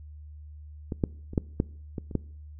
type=clicks; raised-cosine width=3 ms; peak=-18 / -10 / -26 / -10 / -10 / -19 / -27 / -12 dBFS; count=8; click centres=0.922 / 1.038 / 1.334 / 1.378 / 1.601 / 1.982 / 2.112 / 2.153 s; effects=noise-tail reverb RT60 0.6 s tail -23 dB re dry + added 75 Hz sine -42 dBFS peak until 2.59 s